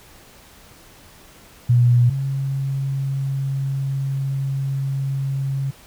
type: tone pair in turn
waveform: sine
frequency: 121.4 / 136.27 Hz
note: B2 / C#3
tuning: -29 / -29 cents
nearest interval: major second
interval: 200 cents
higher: second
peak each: -11 / -20 dBFS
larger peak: first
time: 1.69-2.1 / 2.1-5.71 s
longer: second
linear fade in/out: 10 ms
effects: pink hiss -47 dBFS RMS until 5.86 s